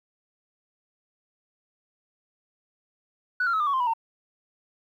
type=tone with pitch steps; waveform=sine; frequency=1480 / 1380.9 / 1288.4 / 1202.1 / 1121.6 / 1046.5 / 976.4 / 911 Hz; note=F#6 / F6 / E6 / D6 / C#6 / C6 / B5 / A#5; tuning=0 / -20 / -40 / +40 / +20 / 0 / -20 / -40 cents; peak=-20 dBFS; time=3.4-3.936 s; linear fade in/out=5 ms; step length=67 ms; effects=tanh soft clip ceiling -19 dBFS + 10-bit